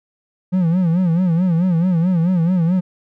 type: tone with vibrato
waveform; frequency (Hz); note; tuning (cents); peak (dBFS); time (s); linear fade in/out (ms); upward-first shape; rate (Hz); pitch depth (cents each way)
triangle; 174.61; F3; 0; -11; 0.52-2.81; 20; sine; 4.6; 130
effects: none